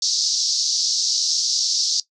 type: band-pass noise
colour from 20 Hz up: pink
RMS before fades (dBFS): -21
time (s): 0.02-2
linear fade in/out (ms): 2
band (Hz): 4400 to 6100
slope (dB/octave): 48
effects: noise-tail reverb RT60 0.1 s tail -17 dB re dry